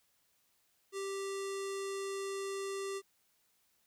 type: tone with low-pass filter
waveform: square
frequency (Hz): 392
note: G4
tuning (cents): 0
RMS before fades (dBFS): -39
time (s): 0.92-3.02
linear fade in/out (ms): 50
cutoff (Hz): 8600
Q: 2.1
effects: white hiss -74 dBFS RMS until 3.86 s